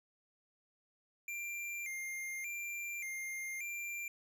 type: tone with vibrato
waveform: square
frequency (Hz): 2239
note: C#7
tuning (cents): +17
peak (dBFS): -40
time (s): 1.28-4.08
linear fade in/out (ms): 2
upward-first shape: square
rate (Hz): 0.86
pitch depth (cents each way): 100
effects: none